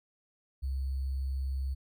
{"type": "tone with sample-and-hold", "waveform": "sine", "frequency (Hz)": 66.9, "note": "C2", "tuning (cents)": 39, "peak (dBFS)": -30, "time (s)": [0.62, 1.75], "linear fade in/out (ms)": 20, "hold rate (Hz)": 4410, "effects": []}